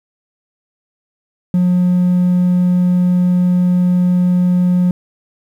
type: tone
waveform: triangle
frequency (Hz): 179.4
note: F3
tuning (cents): +47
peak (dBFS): -7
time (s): 1.54-4.91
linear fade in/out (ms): 2
effects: tanh soft clip ceiling -4 dBFS + 8-bit